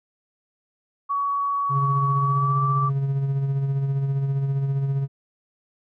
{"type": "tone with pitch glide", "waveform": "sine", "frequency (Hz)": [1127, 1163.4], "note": ["C#6", "D6"], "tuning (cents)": [28, -17], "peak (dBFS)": -21, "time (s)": [1.09, 2.9], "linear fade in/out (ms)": 20, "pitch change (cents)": 55, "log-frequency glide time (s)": [2.18, 2.6]}
{"type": "tone with tremolo", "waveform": "triangle", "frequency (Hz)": 137.5, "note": "C#3", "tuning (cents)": -14, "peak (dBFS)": -17, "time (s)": [1.69, 5.08], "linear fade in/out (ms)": 50, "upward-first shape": "sine", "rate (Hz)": 15, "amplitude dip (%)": 40}
{"effects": []}